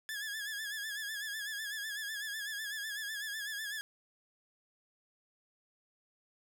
sawtooth tone with vibrato, 1700 Hz, G#6, 40 cents sharp, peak -34 dBFS, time 0.09-3.81 s, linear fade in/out 0 ms, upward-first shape sine, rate 8 Hz, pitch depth 76 cents each way, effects none

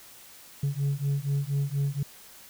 sine beating tone pair, 138.59 / 142.79 Hz, C#3 / D3, 0 / -48 cents, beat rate 4.2 Hz, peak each -26 / -26 dBFS, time 0.63-2.03 s, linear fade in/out 5 ms, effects tanh soft clip ceiling -22 dBFS + white hiss -50 dBFS RMS until 2.49 s

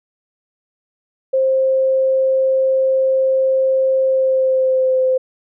sine tone with pitch glide, 528 to 517.7 Hz, C5 to C5, +16 to -18 cents, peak -12 dBFS, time 1.33-5.18 s, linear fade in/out 10 ms, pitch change -34 cents, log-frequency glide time 4.05-5.01 s, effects none

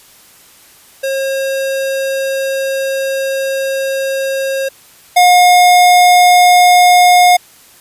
square tone pair in turn, 539 / 717.3 Hz, C#5 / F5, -49 / +46 cents, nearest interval perfect fourth, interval 495 cents, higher second, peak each -15 / -5 dBFS, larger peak second, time 1.03-4.69 / 5.16-7.37 s, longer first, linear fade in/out 10 ms, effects white hiss -43 dBFS RMS until 7.8 s + resampled to 32000 Hz

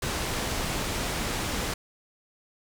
pink low-pass noise, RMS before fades -30 dBFS, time 0.02-1.74 s, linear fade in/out 5 ms, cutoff 9900 Hz, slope 12 dB/octave, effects none

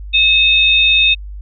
sine tone pair together, 2585 / 3659 Hz, E7 / A#7, -34 / -33 cents, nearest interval tritone, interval 601 cents, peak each -11 dBFS, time 0.13-1.15 s, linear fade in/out 20 ms, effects added 50 Hz sine -26 dBFS peak until 1.41 s

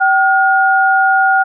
sine tone pair together, 770 / 1430.7 Hz, G5 / F6, -31 / +41 cents, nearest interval major seventh, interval 1072 cents, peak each -11 dBFS, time 0-1.44 s, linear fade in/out 20 ms, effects none

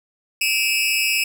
sawtooth tone with amplitude modulation, 2583 Hz, E7, 36 cents flat, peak -10 dBFS, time 0.41-1.24 s, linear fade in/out 5 ms, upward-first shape sine, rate 236 Hz, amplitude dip 100%, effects none

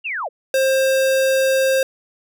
sine linear sweep, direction down, 2883 to 429.1 Hz, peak -22 dBFS, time 0.04-0.29 s, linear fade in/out 20 ms
square tone, 531 Hz, C5, 25 cents sharp, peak -15 dBFS, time 0.54-1.83 s, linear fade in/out 2 ms
effects none

